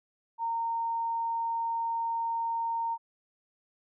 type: tone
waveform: sine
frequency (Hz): 920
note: A#5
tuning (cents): -23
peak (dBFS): -28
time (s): 0.38-2.98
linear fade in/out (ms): 50
effects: none